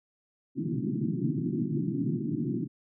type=band-pass noise; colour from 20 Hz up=pink; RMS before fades=-30 dBFS; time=0.55-2.68 s; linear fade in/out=50 ms; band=120 to 360 Hz; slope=96 dB/octave; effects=none